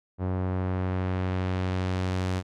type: tone with low-pass filter sweep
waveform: sawtooth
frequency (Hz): 92.5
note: F#2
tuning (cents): 0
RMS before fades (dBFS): -28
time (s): 0.18-2.43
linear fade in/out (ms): 50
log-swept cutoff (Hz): 960 to 7800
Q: 0.71
effects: none